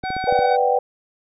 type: harmonic tone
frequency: 753 Hz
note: F#5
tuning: 30 cents sharp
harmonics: 1 / 2 / 3 / 5 / 6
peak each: -24 / -30 / -34 / -38 / -40 dBFS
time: 0.03-0.57 s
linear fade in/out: 20 ms
type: clicks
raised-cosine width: 2 ms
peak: -17 dBFS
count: 6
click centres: 0.038 / 0.104 / 0.166 / 0.241 / 0.325 / 0.391 s
type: chord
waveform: sine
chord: G major seventh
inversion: first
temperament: equal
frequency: 493.9 / 587.3 / 740 / 784 Hz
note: B4 / D5 / F#5 / G5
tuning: 0 / 0 / 0 / 0 cents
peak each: -19 / -24 / -23 / -19 dBFS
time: 0.27-0.79 s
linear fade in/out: 5 ms
effects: none